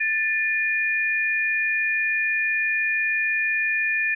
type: tone pair together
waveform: sine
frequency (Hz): 1767 / 2431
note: A6 / D#7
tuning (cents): +7 / -41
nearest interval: tritone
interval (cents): 552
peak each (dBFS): -23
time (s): 0-4.15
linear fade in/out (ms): 10
effects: none